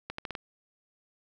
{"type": "accelerating click train", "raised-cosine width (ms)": 0.3, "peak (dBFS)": -19, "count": 5, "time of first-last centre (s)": [0.1, 0.352], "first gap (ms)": 84, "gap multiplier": 0.81, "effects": []}